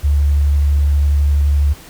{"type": "tone with vibrato", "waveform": "sine", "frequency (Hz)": 72, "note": "D2", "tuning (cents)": -34, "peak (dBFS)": -10, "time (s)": [0.03, 1.74], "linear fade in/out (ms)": 20, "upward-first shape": "square", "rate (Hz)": 12, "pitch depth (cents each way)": 12, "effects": ["pink hiss -39 dBFS RMS until 1.89 s"]}